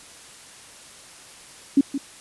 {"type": "tone with echo", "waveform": "sine", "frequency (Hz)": 277.2, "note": "C#4", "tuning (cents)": 0, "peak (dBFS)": -11, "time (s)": [1.77, 1.81], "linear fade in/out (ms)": 5, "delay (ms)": 170, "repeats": 1, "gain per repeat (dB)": -11, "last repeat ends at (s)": 1.98, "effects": ["white hiss -45 dBFS RMS until 2.2 s", "resampled to 24000 Hz"]}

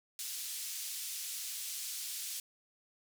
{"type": "band-pass noise", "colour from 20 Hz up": "white", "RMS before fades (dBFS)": -41, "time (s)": [0.19, 2.4], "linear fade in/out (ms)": 2, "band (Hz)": [3500, 12000], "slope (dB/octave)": 12, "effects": []}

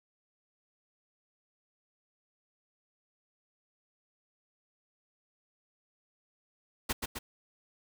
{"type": "noise with echo", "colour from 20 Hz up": "pink", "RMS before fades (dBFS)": -31, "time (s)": [6.89, 6.93], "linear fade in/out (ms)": 10, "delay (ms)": 130, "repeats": 2, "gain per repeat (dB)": -4, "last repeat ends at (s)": 7.19, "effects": []}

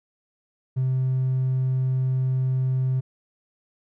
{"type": "tone", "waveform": "triangle", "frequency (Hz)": 130, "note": "C3", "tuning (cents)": -11, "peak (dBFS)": -17, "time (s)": [0.76, 3.01], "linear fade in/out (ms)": 20, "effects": ["tanh soft clip ceiling -16 dBFS"]}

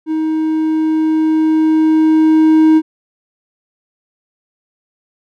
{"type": "tone with level ramp", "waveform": "triangle", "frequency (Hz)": 315, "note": "D#4", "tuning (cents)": 21, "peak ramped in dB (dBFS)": [-12, -3], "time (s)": [0.06, 2.82], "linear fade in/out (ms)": 50, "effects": []}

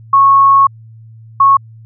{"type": "tone pair in turn", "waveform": "sine", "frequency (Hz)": [1100, 1100], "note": ["C#6", "C#6"], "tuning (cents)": [-14, -14], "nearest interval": "unison", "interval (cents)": 0, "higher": "neither", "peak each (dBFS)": -4, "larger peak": "neither", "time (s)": [[0.13, 0.67], [1.4, 1.57]], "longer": "first", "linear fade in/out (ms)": 5, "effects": ["added 112 Hz sine -34 dBFS peak until 1.85 s"]}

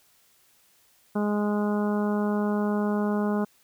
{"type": "harmonic tone", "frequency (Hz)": 207.7, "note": "G#3", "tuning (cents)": 0, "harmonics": [1, 2, 3, 4, 5, 6, 7], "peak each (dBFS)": [-24, -30, -34, -36, -38, -40, -41], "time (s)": [1.15, 3.45], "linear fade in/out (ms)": 10, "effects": ["white hiss -62 dBFS RMS until 3.63 s"]}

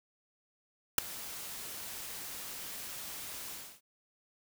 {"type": "noise with ADSR envelope", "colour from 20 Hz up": "white", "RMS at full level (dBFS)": -20, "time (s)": [0.98, 3.81], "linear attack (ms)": 4, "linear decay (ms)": 5, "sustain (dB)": -23, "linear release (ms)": 290, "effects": []}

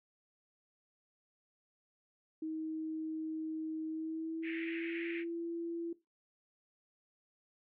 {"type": "tone with pitch glide", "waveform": "sine", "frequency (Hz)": [316.3, 337], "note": ["D#4", "E4"], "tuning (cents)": [29, 38], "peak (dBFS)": -36, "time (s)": [2.42, 5.93], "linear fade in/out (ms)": 5, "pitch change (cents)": 109, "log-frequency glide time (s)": [3.88, 5.06]}
{"type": "band-pass noise", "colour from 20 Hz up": "white", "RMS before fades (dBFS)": -45, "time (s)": [4.42, 5.25], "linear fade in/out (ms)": 50, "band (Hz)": [1800, 2500], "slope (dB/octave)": 48}
{"effects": ["noise-tail reverb RT60 0.2 s tail -17 dB re dry"]}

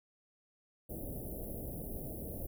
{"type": "band-stop noise", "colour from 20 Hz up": "pink", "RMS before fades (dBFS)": -42, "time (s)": [0.89, 2.47], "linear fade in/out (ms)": 10, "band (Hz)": [650, 11000], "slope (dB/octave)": 48, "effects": []}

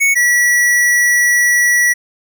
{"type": "tone pair in turn", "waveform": "square", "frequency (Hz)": [2217, 1941.4], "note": ["C#7", "B6"], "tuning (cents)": [0, -30], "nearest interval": "major second", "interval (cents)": 230, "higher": "first", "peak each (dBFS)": -10, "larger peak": "neither", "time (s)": [[0, 0.15], [0.15, 1.94]], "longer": "second", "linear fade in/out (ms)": 20, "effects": []}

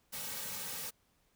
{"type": "noise with comb filter", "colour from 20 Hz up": "white", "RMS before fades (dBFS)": -41, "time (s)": [0.12, 0.91], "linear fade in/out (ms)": 20, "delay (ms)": 2.9, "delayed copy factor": -1, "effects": ["pink hiss -73 dBFS RMS until 1.35 s"]}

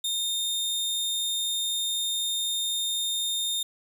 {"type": "tone", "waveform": "sawtooth", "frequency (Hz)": 3652, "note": "A#7", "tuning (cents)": -36, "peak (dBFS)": -23, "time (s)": [0.04, 3.63], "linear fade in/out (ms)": 5, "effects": []}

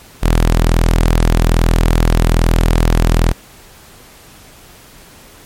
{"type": "tone", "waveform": "sawtooth", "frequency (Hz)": 41.2, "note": "E1", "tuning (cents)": 0, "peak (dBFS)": -5, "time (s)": [0.22, 3.33], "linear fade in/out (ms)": 20, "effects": ["pink hiss -41 dBFS RMS until 5.45 s", "MP3 64 kbps"]}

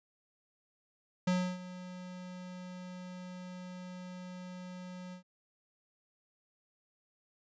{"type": "tone with ADSR envelope", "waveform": "square", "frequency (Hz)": 181.7, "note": "F#3", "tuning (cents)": -31, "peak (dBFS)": -27, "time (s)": [1.27, 5.23], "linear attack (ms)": 7, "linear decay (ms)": 300, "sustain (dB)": -17, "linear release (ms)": 100, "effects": ["resampled to 16000 Hz"]}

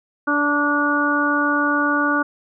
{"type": "harmonic tone with a mistuned harmonic", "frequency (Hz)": 291, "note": "D4", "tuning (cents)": -16, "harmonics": [1, 2, 3, 4, 5], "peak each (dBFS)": [-21, -27, -28, -22, -20], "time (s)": [0.27, 2.23], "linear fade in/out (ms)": 10, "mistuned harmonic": 3, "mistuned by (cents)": 15, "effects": []}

